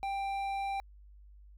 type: tone with hard clipping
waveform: triangle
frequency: 788 Hz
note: G5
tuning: 9 cents sharp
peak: -34 dBFS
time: 0.03-0.8 s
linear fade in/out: 0 ms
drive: 12 dB
effects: added 50 Hz sine -52 dBFS peak until 1.57 s